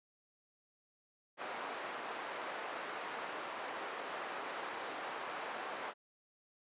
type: band-pass noise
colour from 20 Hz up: white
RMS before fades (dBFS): -43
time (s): 1.37-5.94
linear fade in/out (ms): 50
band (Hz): 420 to 1400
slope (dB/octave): 12
effects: resampled to 8000 Hz